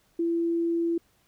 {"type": "tone", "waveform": "sine", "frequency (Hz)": 336.5, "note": "E4", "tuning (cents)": 36, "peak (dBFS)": -23, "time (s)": [0.19, 0.98], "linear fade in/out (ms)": 5, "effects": ["pink hiss -66 dBFS RMS until 1.27 s"]}